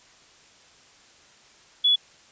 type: tone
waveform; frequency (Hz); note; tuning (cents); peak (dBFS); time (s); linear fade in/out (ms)
sine; 3404; G#7; +42; -16; 1.84-1.96; 10
effects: white hiss -54 dBFS RMS until 2.31 s + resampled to 16000 Hz